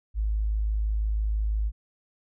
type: tone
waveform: sine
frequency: 53 Hz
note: G#1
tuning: 36 cents sharp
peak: -23 dBFS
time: 0.14-1.72 s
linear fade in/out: 50 ms
effects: none

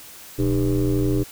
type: tone with frequency modulation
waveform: sine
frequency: 212.7 Hz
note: G#3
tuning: 42 cents sharp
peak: -16 dBFS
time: 0.38-1.24 s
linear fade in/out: 20 ms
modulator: 91.9 Hz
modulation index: 2.2
effects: tanh soft clip ceiling -14 dBFS + white hiss -42 dBFS RMS until 1.31 s

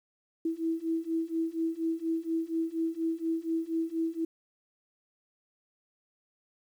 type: beating tone pair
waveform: sine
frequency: 325 / 329.2 Hz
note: E4 / E4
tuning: -24 / -2 cents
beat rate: 4.2 Hz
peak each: -32 / -31 dBFS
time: 0.45-4.25 s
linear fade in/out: 5 ms
effects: 10-bit

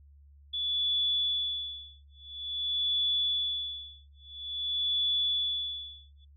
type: tone with tremolo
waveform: sine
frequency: 3441 Hz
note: A7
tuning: 39 cents flat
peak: -25 dBFS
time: 0.53-6.25 s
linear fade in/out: 10 ms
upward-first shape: sine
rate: 0.49 Hz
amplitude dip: 100%
effects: noise-tail reverb RT60 0.1 s tail -20 dB re dry + added 71 Hz sine -53 dBFS peak until 6.36 s

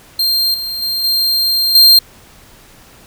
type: tone with level steps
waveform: 45% pulse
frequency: 4186 Hz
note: C8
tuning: in tune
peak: -11 / -19 / -15 / -11 / -3 dBFS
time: 0.19-1.99 s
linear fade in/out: 5 ms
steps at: 0.54 / 0.82 / 1.04 / 1.75 s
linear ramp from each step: 2 ms
effects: pink hiss -43 dBFS RMS until 3.06 s

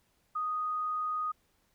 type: tone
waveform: sine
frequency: 1243 Hz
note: D#6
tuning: 2 cents flat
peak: -30 dBFS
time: 0.35-1.32 s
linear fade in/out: 10 ms
effects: pink hiss -72 dBFS RMS until 1.74 s

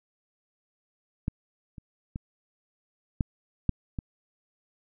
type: clicks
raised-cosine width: 5 ms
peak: -15 / -30 / -21 / -12 / -10 / -19 dBFS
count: 6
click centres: 1.281 / 1.782 / 2.159 / 3.208 / 3.693 / 3.988 s
effects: none

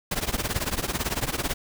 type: noise with tremolo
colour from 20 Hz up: pink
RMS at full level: -24 dBFS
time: 0.11-1.54 s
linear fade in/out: 5 ms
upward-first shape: triangle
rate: 18 Hz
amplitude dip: 95%
effects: none

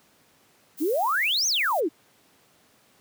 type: noise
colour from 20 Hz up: violet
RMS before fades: -39 dBFS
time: 0.77-1.81 s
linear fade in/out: 20 ms
type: exponential two-way sweep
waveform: sine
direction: up then down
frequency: 277.2 to 6550 to 277.2 Hz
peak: -21 dBFS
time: 0.8-1.89 s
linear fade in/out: 20 ms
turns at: 1.47 s
effects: pink hiss -60 dBFS RMS until 3 s + high-pass 150 Hz 12 dB/octave

